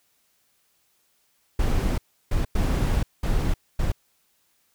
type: noise bursts at uneven times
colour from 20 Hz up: brown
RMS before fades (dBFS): -22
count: 5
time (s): 1.59-1.98 / 2.31-2.45 / 2.55-3.03 / 3.23-3.54 / 3.79-3.92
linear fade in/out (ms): 5
effects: white hiss -67 dBFS RMS until 4.74 s